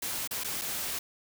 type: noise with dropouts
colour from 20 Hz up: white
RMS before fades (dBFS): -34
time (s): 0.02-0.99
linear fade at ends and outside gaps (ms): 5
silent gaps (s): 0.275-0.309 / 0.437-0.444 / 0.614-0.617
effects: none